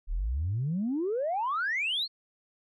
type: exponential sweep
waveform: sine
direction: up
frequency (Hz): 34.47 to 4435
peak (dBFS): -26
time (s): 0.07-2.08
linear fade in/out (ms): 50
effects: tanh soft clip ceiling -23 dBFS